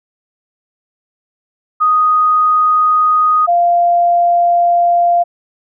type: tone pair in turn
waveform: sine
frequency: 1244.5 / 694.8 Hz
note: D#6 / F5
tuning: 0 / -9 cents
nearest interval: minor seventh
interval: 1009 cents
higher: first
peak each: -8 dBFS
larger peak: neither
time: 1.8-3.47 / 3.47-5.24 s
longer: second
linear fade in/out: 20 ms
effects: none